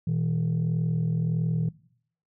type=tone pair together; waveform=sine; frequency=120.02 / 161.6 Hz; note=B2 / E3; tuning=-49 / -34 cents; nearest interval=perfect fourth; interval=515 cents; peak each=-26 / -23 dBFS; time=0.07-1.69 s; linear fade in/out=5 ms; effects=noise-tail reverb RT60 0.6 s tail -19 dB re dry + tanh soft clip ceiling -20 dBFS